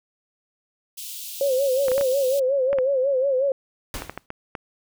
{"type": "high-pass noise", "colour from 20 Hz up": "white", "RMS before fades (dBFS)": -35, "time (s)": [0.97, 2.4], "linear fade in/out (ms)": 10, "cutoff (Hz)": 2700, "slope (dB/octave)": 48}
{"type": "tone with vibrato", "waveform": "sine", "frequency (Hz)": 535, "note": "C5", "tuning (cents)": 38, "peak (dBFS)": -18, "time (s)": [1.41, 3.52], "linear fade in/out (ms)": 2, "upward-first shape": "sine", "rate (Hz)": 5.5, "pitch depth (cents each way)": 96}
{"type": "clicks", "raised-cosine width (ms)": 0.5, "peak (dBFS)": -15, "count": 11, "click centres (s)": [1.883, 1.917, 1.98, 2.011, 2.73, 2.786, 4.021, 4.096, 4.176, 4.304, 4.552]}
{"type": "noise with exponential decay", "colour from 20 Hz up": "pink", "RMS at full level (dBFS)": -29, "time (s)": [3.94, 4.26], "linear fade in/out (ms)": 1, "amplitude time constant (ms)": 68}
{"effects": []}